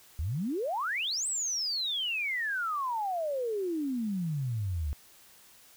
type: exponential two-way sweep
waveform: sine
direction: up then down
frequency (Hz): 69.3 to 8260 to 69.3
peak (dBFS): -29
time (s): 0.19-4.93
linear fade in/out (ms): 0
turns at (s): 1.27
effects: white hiss -57 dBFS RMS until 5.76 s